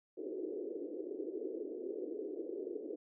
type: band-pass noise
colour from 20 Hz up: pink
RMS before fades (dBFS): -42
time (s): 0.17-2.96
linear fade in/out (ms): 10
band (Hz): 320 to 460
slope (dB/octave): 48
effects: none